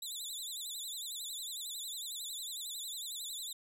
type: tone with vibrato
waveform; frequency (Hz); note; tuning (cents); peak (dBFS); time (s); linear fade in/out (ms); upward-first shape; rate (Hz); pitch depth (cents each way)
20% pulse; 3729; A#7; 0; -34; 0.02-3.53; 5; sine; 11; 150
effects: none